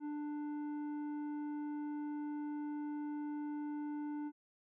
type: tone with tanh clipping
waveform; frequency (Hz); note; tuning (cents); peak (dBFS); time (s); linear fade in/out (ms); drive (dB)
triangle; 295.9; D4; +13; -40; 0-4.32; 50; 13
effects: none